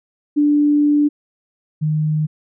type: tone pair in turn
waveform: sine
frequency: 293.7 / 153.84 Hz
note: D4 / D#3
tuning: 0 / -19 cents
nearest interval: major seventh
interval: 1119 cents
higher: first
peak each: -11 / -15 dBFS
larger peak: first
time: 0.36-1.09 / 1.81-2.27 s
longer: first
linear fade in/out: 20 ms
effects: none